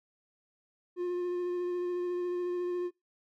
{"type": "tone with vibrato", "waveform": "triangle", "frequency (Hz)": 355.3, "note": "F4", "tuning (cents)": 30, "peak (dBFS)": -28, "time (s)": [0.96, 2.91], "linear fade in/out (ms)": 50, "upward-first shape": "sine", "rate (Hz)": 14, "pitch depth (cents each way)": 14, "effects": ["noise-tail reverb RT60 0.2 s tail -23 dB re dry"]}